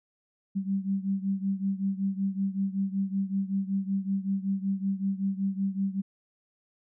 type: beating tone pair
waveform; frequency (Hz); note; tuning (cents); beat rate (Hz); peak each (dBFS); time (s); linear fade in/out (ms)
sine; 193.3 / 198.6; G3 / G3; -24 / +23; 5.3; -28 / -31; 0.55-6.02; 20
effects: none